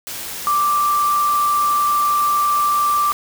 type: tone in noise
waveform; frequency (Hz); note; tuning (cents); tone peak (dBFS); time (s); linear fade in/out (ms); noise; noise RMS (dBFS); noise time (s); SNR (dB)
sine; 1174.7; D6; 0; -14; 0.47-3.12; 0; white; -29; 0.07-3.13; +12
effects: none